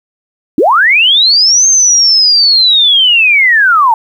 sine linear two-way sweep, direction up then down, 246.9 to 6410 to 858 Hz, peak -4 dBFS, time 0.58-3.94 s, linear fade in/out 2 ms, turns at 1.67 s, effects 7-bit

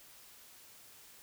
silence, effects white hiss -57 dBFS RMS until 1.22 s

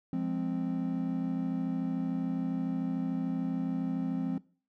triangle chord, F minor, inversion none, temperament equal, 174.61 / 207.7 / 261.6 Hz, F3 / Ab3 / C4, 0 / 0 / 0 cents, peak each -32 / -35 / -30 dBFS, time 0.13-4.38 s, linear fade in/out 2 ms, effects noise-tail reverb RT60 0.4 s tail -20 dB re dry

